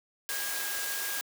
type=tone in noise; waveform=sine; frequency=1632 Hz; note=G#6; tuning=31 cents flat; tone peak=-38 dBFS; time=0.29-1.21 s; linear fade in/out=0 ms; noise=white; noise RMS=-34 dBFS; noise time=0.29-1.21 s; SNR=-7 dB; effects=high-pass 400 Hz 12 dB/octave